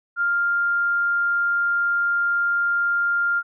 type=tone; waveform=sine; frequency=1399 Hz; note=F6; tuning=3 cents sharp; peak=-18 dBFS; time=0.16-3.43 s; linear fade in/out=50 ms; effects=none